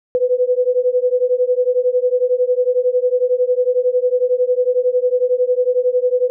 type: beating tone pair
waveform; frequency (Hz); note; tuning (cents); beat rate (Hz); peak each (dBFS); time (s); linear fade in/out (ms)
sine; 493.9 / 504.9; B4 / B4; 0 / +38; 11; -16; 0.15-6.3; 0
effects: none